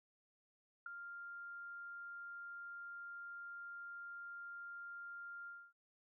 sine tone with ADSR envelope, 1396.9 Hz, F6, in tune, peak -40 dBFS, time 0.86-5.73 s, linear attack 4 ms, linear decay 7 ms, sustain -7 dB, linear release 260 ms, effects none

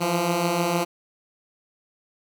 10% pulse beating tone pair, 167.2 / 173.8 Hz, E3 / F3, +25 / -8 cents, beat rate 6.6 Hz, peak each -20 / -14 dBFS, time 0-0.85 s, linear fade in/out 20 ms, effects none

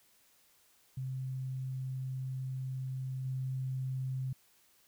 sine tone with level steps, 130.81 Hz, C3, in tune, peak -35 / -33 dBFS, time 0.97-4.33 s, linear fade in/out 5 ms, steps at 3.25 s, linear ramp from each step 2 ms, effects white hiss -67 dBFS RMS until 4.87 s

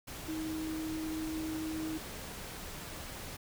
sine tone in noise, 315.8 Hz, D#4, 26 cents sharp, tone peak -35 dBFS, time 0.28-1.98 s, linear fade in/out 10 ms, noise pink, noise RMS -44 dBFS, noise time 0.07-3.37 s, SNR +6 dB, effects none

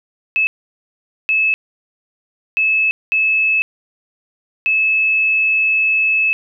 sine tone bursts at uneven times, 2600 Hz, E7, 24 cents flat, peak -12 dBFS, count 5, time 0.36-0.47 / 1.29-1.54 / 2.57-2.91 / 3.12-3.62 / 4.66-6.33 s, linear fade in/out 0 ms, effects none

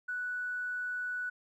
triangle tone with tanh clipping, 1480 Hz, F#6, in tune, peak -33 dBFS, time 0.08-1.3 s, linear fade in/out 10 ms, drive 3 dB, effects none

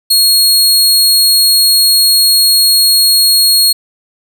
sawtooth tone, 4300 Hz, C8, 47 cents sharp, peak -3 dBFS, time 0.1-3.73 s, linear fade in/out 10 ms, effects none

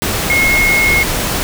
sine tone in noise, 2163 Hz, C#7, 43 cents flat, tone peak -10 dBFS, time 0.3-1.03 s, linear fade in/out 0 ms, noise pink, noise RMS -17 dBFS, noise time 0.02-1.43 s, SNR +4 dB, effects none

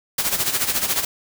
white noise with tremolo, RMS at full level -19 dBFS, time 0.18-1.05 s, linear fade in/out 5 ms, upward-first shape sine, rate 14 Hz, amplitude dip 70%, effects none

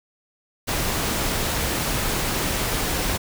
pink noise, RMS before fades -24 dBFS, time 0.67-3.18 s, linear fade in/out 20 ms, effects none

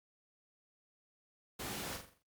pink noise with echo, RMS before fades -42 dBFS, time 1.59-1.97 s, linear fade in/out 10 ms, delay 43 ms, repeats 6, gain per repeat -6 dB, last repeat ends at 2.228 s, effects high-pass 80 Hz 12 dB/octave + Opus 48 kbps

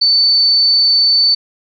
sine tone, 4518 Hz, C#8, 32 cents sharp, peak -8 dBFS, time 0.01-1.35 s, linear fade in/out 10 ms, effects none

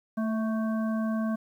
harmonic tone with a mistuned harmonic, 221.9 Hz, A3, 15 cents sharp, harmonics 1 / 3 / 5 / 7, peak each -26 / -36 / -40 / -43 dBFS, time 0.17-1.36 s, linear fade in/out 10 ms, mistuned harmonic 3, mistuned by -31 cents, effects 10-bit

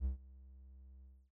triangle tone with ADSR envelope, 65.41 Hz, C2, in tune, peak -29 dBFS, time 0-1.31 s, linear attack 51 ms, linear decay 120 ms, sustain -23 dB, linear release 270 ms, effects none

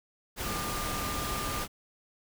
sine tone in noise, 1200 Hz, D6, 37 cents sharp, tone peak -37 dBFS, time 0.42-1.66 s, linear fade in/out 50 ms, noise pink, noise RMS -34 dBFS, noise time 0.36-1.68 s, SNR -6 dB, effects none

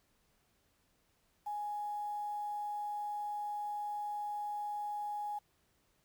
sine tone with quantisation, 830.6 Hz, G#5, in tune, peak -36 dBFS, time 1.46-5.39 s, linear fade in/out 10 ms, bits 10, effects pink hiss -74 dBFS RMS until 6.04 s

